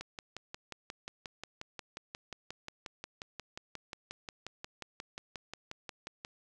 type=click train; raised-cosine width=0.2 ms; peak=-24 dBFS; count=36; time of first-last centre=0.01-6.249 s; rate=5.61 Hz; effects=none